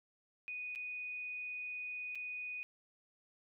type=tone with dropouts; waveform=sine; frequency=2481 Hz; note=D#7; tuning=6 cents flat; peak=-40 dBFS; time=0.48-2.63 s; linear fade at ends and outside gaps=0 ms; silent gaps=0.751-0.758 / 2.15-2.155 s; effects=none